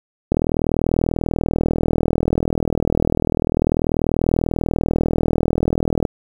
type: click train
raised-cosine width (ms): 2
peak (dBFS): -4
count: 232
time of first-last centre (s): 0.32-6.052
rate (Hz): 40.3
effects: 7-bit